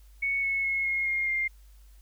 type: tone with pitch steps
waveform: sine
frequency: 2217 / 2195 / 2174 / 2153 / 2132 / 2111 Hz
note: C#7 / C#7 / C#7 / C7 / C7 / C7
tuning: 0 / -18 / -34 / +49 / +32 / +15 cents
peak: -25 dBFS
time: 0.22-1.48 s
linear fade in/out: 10 ms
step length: 210 ms
effects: added 50 Hz sine -50 dBFS peak until 2.01 s + white hiss -65 dBFS RMS until 2.01 s